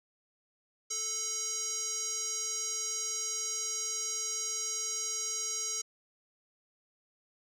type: tone with band-pass filter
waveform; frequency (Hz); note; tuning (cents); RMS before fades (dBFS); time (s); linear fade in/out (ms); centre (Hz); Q
square; 438.3; A4; -7; -35; 0.9-5.82; 10; 6300; 9.3
effects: none